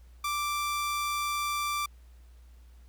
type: tone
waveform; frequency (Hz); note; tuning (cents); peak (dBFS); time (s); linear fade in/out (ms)
sawtooth; 1174.7; D6; 0; -25; 0.24-1.86; 5
effects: added 60 Hz sine -50 dBFS peak until 2.88 s + pink hiss -67 dBFS RMS until 2.88 s